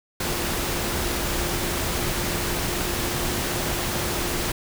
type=tone in noise; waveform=sine; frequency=350.9 Hz; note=F4; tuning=8 cents sharp; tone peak=-34 dBFS; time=0.2-4.52 s; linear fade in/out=5 ms; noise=pink; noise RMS=-26 dBFS; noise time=0.2-4.52 s; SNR=-11 dB; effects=none